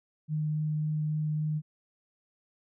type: tone with vibrato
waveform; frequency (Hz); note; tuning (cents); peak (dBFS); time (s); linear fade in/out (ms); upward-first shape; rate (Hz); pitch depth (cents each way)
sine; 153.1; D#3; -28; -27; 0.28-1.62; 50; triangle; 3.6; 8
effects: none